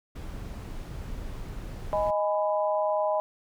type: noise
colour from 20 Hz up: brown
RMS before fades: -37 dBFS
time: 0.15-2.11 s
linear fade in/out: 10 ms
type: chord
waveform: sine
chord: G# minor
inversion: second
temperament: equal with one note detuned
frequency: 622.3 / 830.6 / 996.9 Hz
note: D#5 / G#5 / B5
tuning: 0 / 0 / +16 cents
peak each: -25 / -30 / -31 dBFS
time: 1.93-3.2 s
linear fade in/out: 0 ms
effects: none